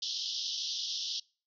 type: band-pass noise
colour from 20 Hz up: white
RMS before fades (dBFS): -36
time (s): 0.02-1.2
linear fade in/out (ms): 5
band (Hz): 3000 to 5800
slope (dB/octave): 96
effects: noise-tail reverb RT60 0.4 s tail -26 dB re dry